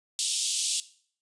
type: band-pass noise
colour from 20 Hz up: white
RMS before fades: -29 dBFS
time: 0.19-0.8 s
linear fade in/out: 0 ms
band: 2900 to 9400 Hz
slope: 48 dB/octave
effects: noise-tail reverb RT60 0.5 s tail -17 dB re dry + resampled to 24000 Hz